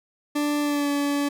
40% pulse tone with pitch glide, 293.7 to 286 Hz, D4 to D4, 0 to -46 cents, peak -21 dBFS, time 0.35-1.29 s, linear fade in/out 10 ms, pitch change -46 cents, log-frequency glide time 0.61-0.9 s, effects none

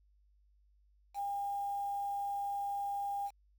sine tone with quantisation, 804 Hz, G5, 44 cents sharp, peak -34 dBFS, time 1.14-3.31 s, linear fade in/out 50 ms, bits 9, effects added 50 Hz sine -65 dBFS peak until 3.58 s

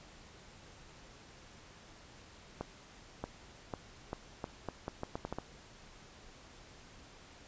accelerating click train, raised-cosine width 1 ms, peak -23 dBFS, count 12, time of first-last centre 2.61-5.386 s, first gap 630 ms, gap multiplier 0.79, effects pink hiss -56 dBFS RMS until 7.47 s + resampled to 16000 Hz

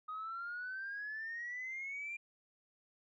sine exponential sweep, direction up, 1244.5 to 2400 Hz, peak -39 dBFS, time 0.08-2.17 s, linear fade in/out 10 ms, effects tanh soft clip ceiling -36 dBFS

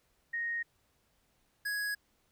sine / square tone pair in turn, 1864.7 / 1666.1 Hz, A#6 / G#6, 0 / +5 cents, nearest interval major second, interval 195 cents, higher first, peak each -32 / -33 dBFS, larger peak first, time 0.33-0.63 / 1.65-1.95 s, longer neither, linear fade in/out 10 ms, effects pink hiss -73 dBFS RMS until 2.31 s

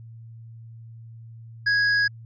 square tone, 1658 Hz, G#6, 3 cents flat, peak -19 dBFS, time 1.66-2.08 s, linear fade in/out 10 ms, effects added 114 Hz sine -40 dBFS peak until 2.25 s + resampled to 16000 Hz

